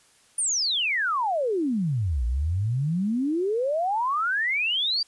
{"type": "exponential two-way sweep", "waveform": "sine", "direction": "down then up", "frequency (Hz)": [9680, 56.4, 4793], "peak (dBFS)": -22, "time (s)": [0.38, 5.03], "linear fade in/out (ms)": 5, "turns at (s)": 2.25, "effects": ["white hiss -59 dBFS RMS until 5.07 s", "resampled to 24000 Hz"]}